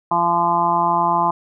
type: harmonic tone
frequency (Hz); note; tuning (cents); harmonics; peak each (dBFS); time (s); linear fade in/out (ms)
171.8; F3; -28; 1 / 2 / 4 / 5 / 6 / 7; -28 / -28 / -23 / -19 / -18 / -27; 0.11-1.31; 5
effects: none